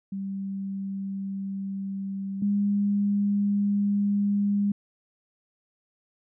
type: tone pair in turn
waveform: sine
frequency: 195.2 / 202.7 Hz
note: G3 / G#3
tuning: -7 / -42 cents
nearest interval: minor second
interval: 65 cents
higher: second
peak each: -29 / -21 dBFS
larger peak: second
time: 0.12-2.42 / 2.42-4.72 s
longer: neither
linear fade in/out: 5 ms
effects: none